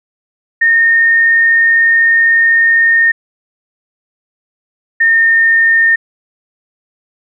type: tone pair in turn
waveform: sine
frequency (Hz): 1834 / 1823.4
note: A#6 / A#6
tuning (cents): -29 / -39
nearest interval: unison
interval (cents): 10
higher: first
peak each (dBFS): -6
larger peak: neither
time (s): 0.61-3.12 / 5-5.96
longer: first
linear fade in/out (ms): 10
effects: none